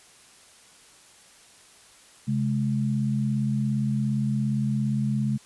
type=tone pair together; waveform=sine; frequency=133.84 / 211.2 Hz; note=C3 / G#3; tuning=+40 / +29 cents; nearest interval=minor sixth; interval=789 cents; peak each=-25 dBFS; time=2.27-5.38 s; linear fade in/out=20 ms; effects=white hiss -53 dBFS RMS until 5.45 s + resampled to 24000 Hz